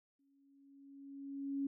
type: tone with exponential growth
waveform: sine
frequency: 277.2 Hz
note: C#4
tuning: in tune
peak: -33 dBFS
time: 0.19-1.67 s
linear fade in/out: 5 ms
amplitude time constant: 320 ms
effects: none